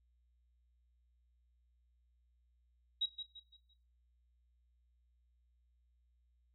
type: tone with echo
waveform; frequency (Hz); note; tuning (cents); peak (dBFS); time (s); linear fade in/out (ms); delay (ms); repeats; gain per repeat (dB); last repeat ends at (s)
sine; 3831; A#7; +47; -31; 3.01-3.06; 10; 170; 4; -9; 3.74
effects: noise-tail reverb RT60 0.4 s tail -17 dB re dry + added 60 Hz sine -70 dBFS peak until 6.54 s